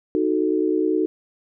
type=chord; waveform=sine; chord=D# diminished; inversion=none; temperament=equal; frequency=311.1 / 370 / 440 Hz; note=D#4 / F#4 / A4; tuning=0 / 0 / 0 cents; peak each=-21 / -22 / -24 dBFS; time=0.15-1.06 s; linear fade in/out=0 ms; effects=none